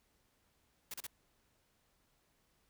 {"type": "noise bursts", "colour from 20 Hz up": "white", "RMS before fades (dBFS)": -44, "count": 3, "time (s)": [0.91, 1.067], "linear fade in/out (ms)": 2, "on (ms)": 29, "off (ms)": 35, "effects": ["pink hiss -75 dBFS RMS until 2.69 s"]}